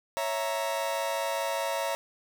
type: chord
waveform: 40% pulse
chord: A# diminished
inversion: first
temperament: equal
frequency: 554.4 / 659.3 / 932.3 Hz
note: C#5 / E5 / A#5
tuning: 0 / 0 / 0 cents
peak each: -32 dBFS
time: 0.17-1.95 s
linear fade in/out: 0 ms
effects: 10-bit